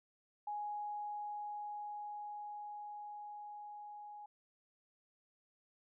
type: tone with level ramp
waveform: sine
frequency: 832 Hz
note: G#5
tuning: 3 cents sharp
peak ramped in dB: -38 to -48 dBFS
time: 0.47-4.26 s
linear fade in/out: 5 ms
effects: none